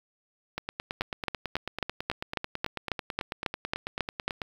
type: two click trains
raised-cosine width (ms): 0.3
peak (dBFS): -16 / -11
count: 36 / 13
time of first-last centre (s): 0.58-4.418 / 1.01-4.28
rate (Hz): 9.12 / 3.67
effects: 7-bit